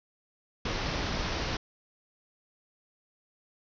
pink low-pass noise, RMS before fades -32 dBFS, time 0.65-1.57 s, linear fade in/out 5 ms, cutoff 5900 Hz, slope 96 dB/octave, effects none

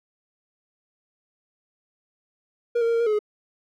triangle tone with pitch steps, 475 / 461 / 464.5 / 461.6 / 470 / 427.3 / 420.4 Hz, A#4 / A#4 / A#4 / A#4 / A#4 / G#4 / G#4, +33 / -19 / -6 / -17 / +14 / +49 / +21 cents, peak -17 dBFS, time 2.75-3.191 s, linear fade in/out 10 ms, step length 63 ms, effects none

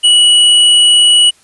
square tone, 2934 Hz, F#7, 15 cents flat, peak -5 dBFS, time 0.03-1.31 s, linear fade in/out 20 ms, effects white hiss -48 dBFS RMS until 1.43 s + resampled to 24000 Hz

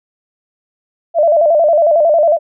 sine tone with vibrato, 635 Hz, D#5, 35 cents sharp, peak -7 dBFS, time 1.14-2.39 s, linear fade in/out 50 ms, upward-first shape square, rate 11 Hz, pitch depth 100 cents each way, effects none

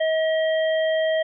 harmonic tone, 637 Hz, D#5, 41 cents sharp, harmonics 1 / 3 / 5, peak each -19 / -29 / -33 dBFS, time 0-1.23 s, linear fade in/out 10 ms, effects none

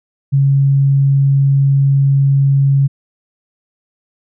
sine tone, 138.1 Hz, C#3, 6 cents flat, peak -8 dBFS, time 0.32-2.88 s, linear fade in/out 20 ms, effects none

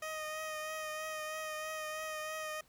15% pulse tone with vibrato, 622.3 Hz, D#5, in tune, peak -32 dBFS, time 0.02-2.61 s, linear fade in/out 5 ms, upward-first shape triangle, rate 3.1 Hz, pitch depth 24 cents each way, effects pink hiss -67 dBFS RMS until 2.68 s

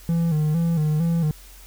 triangle tone with vibrato, 160 Hz, D#3, 49 cents sharp, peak -16 dBFS, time 0.09-1.31 s, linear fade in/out 0 ms, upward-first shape square, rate 2.2 Hz, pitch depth 81 cents each way, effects added 46 Hz sine -44 dBFS peak until 1.66 s + white hiss -48 dBFS RMS until 1.66 s

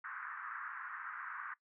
white band-pass noise, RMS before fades -45 dBFS, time 0.04-1.54 s, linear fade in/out 5 ms, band 1100 to 1700 Hz, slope 48 dB/octave, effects noise-tail reverb RT60 0.1 s tail -18 dB re dry

